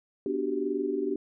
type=chord; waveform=sine; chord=G major seventh; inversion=first; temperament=equal; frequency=246.9 / 293.7 / 370 / 392 Hz; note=B3 / D4 / F#4 / G4; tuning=0 / 0 / 0 / 0 cents; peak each=-36 / -32 / -33 / -30 dBFS; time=0.26-1.16 s; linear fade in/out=2 ms; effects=none